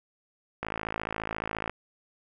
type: click train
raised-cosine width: 0.5 ms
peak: -16 dBFS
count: 59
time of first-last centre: 0.63-1.696 s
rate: 54.4 Hz
effects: none